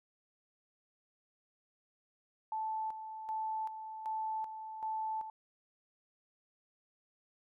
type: tone with tremolo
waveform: sine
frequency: 876 Hz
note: A5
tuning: 8 cents flat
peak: -34 dBFS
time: 2.52-5.3 s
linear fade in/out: 2 ms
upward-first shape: square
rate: 1.3 Hz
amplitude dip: 60%
effects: none